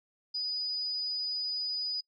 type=tone; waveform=sine; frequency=4956 Hz; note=D#8; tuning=8 cents flat; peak=-31 dBFS; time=0.34-2.01 s; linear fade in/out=10 ms; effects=noise-tail reverb RT60 0.1 s tail -25 dB re dry